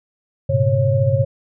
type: tone cluster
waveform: sine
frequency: 102.2 / 118.9 / 134.3 / 546 Hz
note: G#2 / A#2 / C3 / C#5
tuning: -27 / +35 / +46 / -26 cents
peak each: -19 dBFS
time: 0.49-1.25 s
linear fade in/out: 10 ms
effects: none